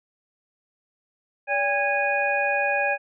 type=tone cluster; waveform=sine; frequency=572 / 804 / 1652 / 2475 Hz; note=D5 / G5 / G#6 / D#7; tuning=-46 / +44 / -10 / -10 cents; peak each=-26 dBFS; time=1.47-2.98 s; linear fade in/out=50 ms; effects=none